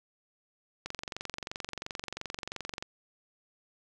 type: click train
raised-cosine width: 0.2 ms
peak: -19 dBFS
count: 46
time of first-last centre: 0.86-2.825 s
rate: 22.9 Hz
effects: none